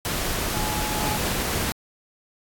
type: tone in noise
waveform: sine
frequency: 850 Hz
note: G#5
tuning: 40 cents sharp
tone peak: -31 dBFS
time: 0.54-1.17 s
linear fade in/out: 0 ms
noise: pink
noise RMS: -26 dBFS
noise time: 0.05-1.72 s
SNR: -8 dB
effects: AAC 64 kbps